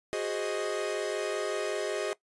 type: chord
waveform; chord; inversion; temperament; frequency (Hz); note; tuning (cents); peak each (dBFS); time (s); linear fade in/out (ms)
45% pulse; Ab dominant seventh; third; equal; 370 / 415.3 / 523.3 / 622.3; Gb4 / Ab4 / C5 / Eb5; 0 / 0 / 0 / 0; -36 / -34 / -39 / -35; 0.13-2.13; 0
effects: noise-tail reverb RT60 0.1 s tail -19 dB re dry + resampled to 24000 Hz